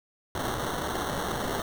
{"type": "noise with sample-and-hold", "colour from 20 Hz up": "blue", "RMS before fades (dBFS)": -31, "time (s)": [0.35, 1.62], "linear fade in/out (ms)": 2, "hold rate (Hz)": 2450, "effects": []}